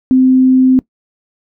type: tone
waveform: sine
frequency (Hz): 258.8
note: C4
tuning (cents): -19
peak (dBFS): -5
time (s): 0.11-0.79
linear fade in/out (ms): 0
effects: noise-tail reverb RT60 0.1 s tail -21 dB re dry